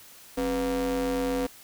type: ring-modulated tone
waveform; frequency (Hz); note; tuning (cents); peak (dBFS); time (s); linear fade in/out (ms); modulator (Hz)
square; 112.3; A2; +36; -23; 0.37-1.47; 10; 381
effects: white hiss -50 dBFS RMS until 1.63 s